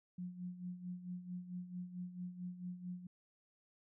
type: tone with tremolo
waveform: sine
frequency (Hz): 179.5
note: F3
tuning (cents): +48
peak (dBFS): -40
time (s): 0.18-3.07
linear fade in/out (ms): 5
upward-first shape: sine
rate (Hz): 4.5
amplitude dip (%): 70
effects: none